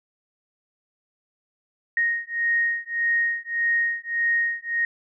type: beating tone pair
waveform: sine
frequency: 1864.7 / 1866.4 Hz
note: A#6 / A#6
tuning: 0 / +2 cents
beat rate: 1.7 Hz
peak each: -24 dBFS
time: 1.97-4.85 s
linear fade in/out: 2 ms
effects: none